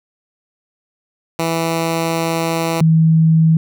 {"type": "tone pair in turn", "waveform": ["10% pulse", "sine"], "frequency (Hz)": [164.81, 161.05], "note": ["E3", "E3"], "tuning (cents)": [0, -40], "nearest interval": "unison", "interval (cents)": 40, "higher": "first", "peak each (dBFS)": -8, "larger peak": "neither", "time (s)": [[1.39, 2.81], [2.81, 3.57]], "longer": "first", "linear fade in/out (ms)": 2, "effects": []}